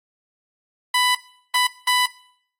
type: tone bursts at uneven times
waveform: 15% pulse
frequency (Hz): 994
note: B5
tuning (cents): +11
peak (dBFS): -10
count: 3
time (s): 0.94-1.15 / 1.54-1.67 / 1.87-2.06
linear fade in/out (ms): 5
effects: noise-tail reverb RT60 0.6 s tail -19 dB re dry + AAC 48 kbps